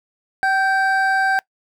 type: tone pair together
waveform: triangle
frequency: 767.9 / 1568 Hz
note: G5 / G6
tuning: -36 / 0 cents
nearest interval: octave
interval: 1236 cents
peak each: -16 dBFS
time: 0.43-1.39 s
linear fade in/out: 0 ms
effects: noise-tail reverb RT60 0.1 s tail -23 dB re dry